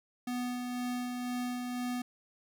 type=tone with tremolo; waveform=square; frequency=246.9 Hz; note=B3; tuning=in tune; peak=-33 dBFS; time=0.27-2.02 s; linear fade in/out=5 ms; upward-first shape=sine; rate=2 Hz; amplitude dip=30%; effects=none